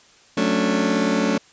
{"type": "chord", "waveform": "30% pulse", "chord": "D major seventh", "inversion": "first", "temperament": "just", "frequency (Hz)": [183.54, 220.2, 275.3, 293.7], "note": ["F#3", "A3", "C#4", "D4"], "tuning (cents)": [-14, 2, -12, 0], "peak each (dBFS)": [-23, -19, -21, -23], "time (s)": [0.37, 1.38], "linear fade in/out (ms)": 5, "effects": ["white hiss -52 dBFS RMS until 1.52 s", "resampled to 16000 Hz"]}